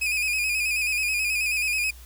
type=tone with vibrato; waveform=40% pulse; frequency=2489 Hz; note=D#7; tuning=in tune; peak=-22 dBFS; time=0.01-1.91 s; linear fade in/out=10 ms; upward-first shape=square; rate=9.3 Hz; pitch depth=46 cents each way; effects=added 60 Hz sine -43 dBFS peak until 2.05 s + white hiss -51 dBFS RMS until 2.05 s